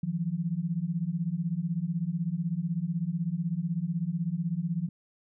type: beating tone pair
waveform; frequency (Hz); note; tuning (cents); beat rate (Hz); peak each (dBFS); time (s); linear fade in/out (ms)
sine; 160.4 / 176.4; E3 / F3; -47 / +18; 16; -31 / -30; 0.03-4.89; 5
effects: none